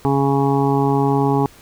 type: harmonic tone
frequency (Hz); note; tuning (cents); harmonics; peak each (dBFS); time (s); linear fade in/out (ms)
138.59; C#3; 0; 1 / 2 / 3 / 5 / 6 / 7 / 8; -19 / -19 / -20 / -31 / -21 / -28 / -29; 0.05-1.46; 0
effects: pink hiss -46 dBFS RMS until 1.61 s